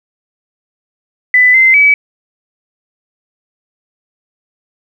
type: tone with pitch steps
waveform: sine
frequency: 1997 / 2071 / 2286 Hz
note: B6 / C7 / D7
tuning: +19 / -18 / -47 cents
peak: -4 dBFS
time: 1.34-1.94 s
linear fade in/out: 2 ms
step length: 200 ms
effects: 7-bit